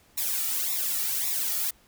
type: noise with flanger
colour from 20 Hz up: blue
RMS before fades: -28 dBFS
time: 0.17-1.71 s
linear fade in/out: 10 ms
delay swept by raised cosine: 0.64 to 1.94 ms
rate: 1.8 Hz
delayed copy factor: -0.9
effects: pink hiss -60 dBFS RMS until 1.87 s